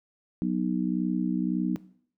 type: harmonic tone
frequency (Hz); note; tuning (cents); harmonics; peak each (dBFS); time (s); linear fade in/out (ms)
61.8; B1; +2; 3 / 4 / 5; -27 / -29 / -31; 0.42-1.76; 0
effects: noise-tail reverb RT60 0.6 s tail -19 dB re dry